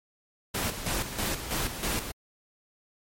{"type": "noise with tremolo", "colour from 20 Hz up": "pink", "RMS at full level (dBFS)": -29, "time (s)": [0.54, 2.12], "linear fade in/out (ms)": 10, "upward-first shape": "square", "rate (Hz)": 3.1, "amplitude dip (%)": 60, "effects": ["MP3 64 kbps"]}